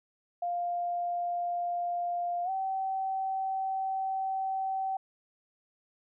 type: tone with pitch glide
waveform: sine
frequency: 700 to 767.8 Hz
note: F5 to G5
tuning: +4 to -36 cents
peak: -29 dBFS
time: 0.42-4.97 s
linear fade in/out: 5 ms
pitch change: +160 cents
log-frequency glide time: 2.44-2.5 s
effects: none